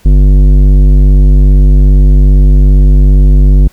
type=tone with tanh clipping; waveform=sine; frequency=48.76 Hz; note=G1; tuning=8 cents flat; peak=-3 dBFS; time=0.05-3.68 s; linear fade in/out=10 ms; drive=13 dB; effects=pink hiss -45 dBFS RMS until 3.72 s